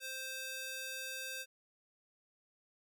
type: tone with high-pass filter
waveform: square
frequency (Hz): 523.3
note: C5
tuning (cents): 0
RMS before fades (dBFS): -43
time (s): 0-1.46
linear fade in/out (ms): 50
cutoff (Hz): 1700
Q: 0.63
effects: none